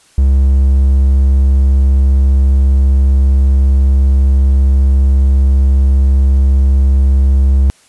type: tone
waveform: triangle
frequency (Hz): 67.4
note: C#2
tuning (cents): -48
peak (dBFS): -4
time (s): 0.18-7.7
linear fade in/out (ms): 0
effects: white hiss -48 dBFS RMS until 7.88 s + resampled to 24000 Hz